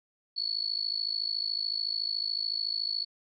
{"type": "tone with amplitude modulation", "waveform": "sine", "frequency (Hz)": 4408, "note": "C#8", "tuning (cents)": -11, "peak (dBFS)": -25, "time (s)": [0.36, 3.05], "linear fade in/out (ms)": 20, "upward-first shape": "sine", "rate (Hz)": 53.8, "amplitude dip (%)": 90, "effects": []}